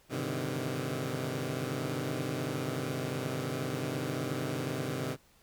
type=tone cluster; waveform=15% pulse; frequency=101.3 / 129 / 143.2 / 151.7 / 162.1 Hz; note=G#2 / C3 / D3 / D#3 / E3; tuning=-43 / -24 / -43 / -44 / -29 cents; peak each=-37 / -29 / -36 / -32 / -37 dBFS; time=0.09-5.17 s; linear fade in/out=50 ms; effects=pink hiss -64 dBFS RMS until 5.42 s